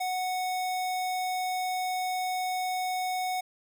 square tone, 738 Hz, F#5, 5 cents flat, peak -29 dBFS, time 0-3.41 s, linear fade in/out 10 ms, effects none

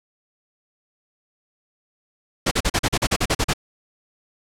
pink noise bursts, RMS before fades -19 dBFS, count 12, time 2.46-3.536 s, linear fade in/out 10 ms, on 53 ms, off 40 ms, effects low-pass 9000 Hz 12 dB/octave

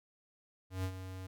square tone with ADSR envelope, 93.6 Hz, F#2, 20 cents sharp, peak -33 dBFS, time 0.7-1.27 s, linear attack 140 ms, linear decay 71 ms, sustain -10 dB, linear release 8 ms, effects none

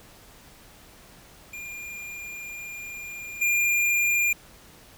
square tone with level steps, 2404 Hz, D7, 40 cents sharp, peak -36 / -21 dBFS, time 1.53-4.33 s, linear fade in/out 5 ms, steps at 3.41 s, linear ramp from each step 10 ms, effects pink hiss -51 dBFS RMS until 4.97 s

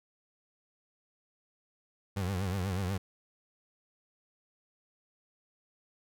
30% pulse tone with vibrato, 94.3 Hz, F#2, 33 cents sharp, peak -28 dBFS, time 2.16-2.98 s, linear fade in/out 10 ms, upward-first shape triangle, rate 8.2 Hz, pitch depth 140 cents each way, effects none

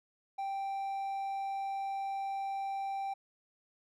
triangle tone, 784 Hz, G5, in tune, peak -32 dBFS, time 0.38-3.14 s, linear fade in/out 10 ms, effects none

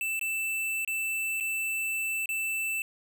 square tone with dropouts, 2653 Hz, E7, 10 cents sharp, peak -29 dBFS, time 0.01-2.82 s, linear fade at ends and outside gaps 1 ms, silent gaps 0.194-0.212 / 0.848-0.876 / 1.401-1.407 / 2.258-2.29 s, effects none

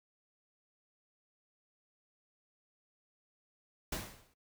pink noise with exponential decay, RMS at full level -35 dBFS, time 3.92-4.34 s, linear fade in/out 5 ms, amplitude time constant 91 ms, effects noise-tail reverb RT60 0.1 s tail -19 dB re dry

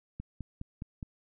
click train, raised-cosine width 5 ms, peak -26 dBFS, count 5, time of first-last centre 0.2-1.028 s, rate 4.83 Hz, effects none

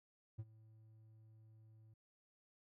triangle tone with ADSR envelope, 110 Hz, A2, in tune, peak -39 dBFS, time 0.38-1.94 s, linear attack 16 ms, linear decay 43 ms, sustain -20 dB, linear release 6 ms, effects none

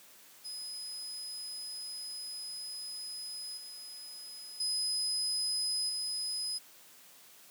35% pulse tone with level steps, 5030 Hz, D#8, 18 cents sharp, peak -37 / -42 / -28 / -31 dBFS, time 0.44-6.59 s, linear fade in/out 20 ms, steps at 3.57 / 4.6 / 5.89 s, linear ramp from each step 5 ms, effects white hiss -57 dBFS RMS until 7.5 s + high-pass 150 Hz 12 dB/octave

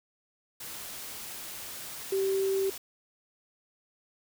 sine tone in noise, 387.2 Hz, G4, 21 cents flat, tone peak -25 dBFS, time 2.12-2.7 s, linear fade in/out 5 ms, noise white, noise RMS -41 dBFS, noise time 0.6-2.78 s, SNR +13 dB, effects none

